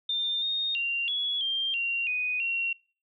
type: tone with pitch steps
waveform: sine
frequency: 3604 / 3697 / 2770 / 3373 / 3180 / 2759 / 2489 / 2740 Hz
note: A7 / A#7 / F7 / G#7 / G7 / F7 / D#7 / F7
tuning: +41 / -15 / -15 / +26 / +24 / -22 / 0 / -34 cents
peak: -26 dBFS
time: 0.09-2.73 s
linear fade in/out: 5 ms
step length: 330 ms
effects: noise-tail reverb RT60 0.4 s tail -24 dB re dry